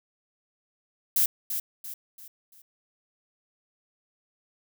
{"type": "noise with echo", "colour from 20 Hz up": "violet", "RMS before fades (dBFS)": -22, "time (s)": [1.16, 1.26], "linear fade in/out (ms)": 5, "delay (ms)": 340, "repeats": 4, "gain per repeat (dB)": -8, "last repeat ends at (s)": 2.62, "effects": []}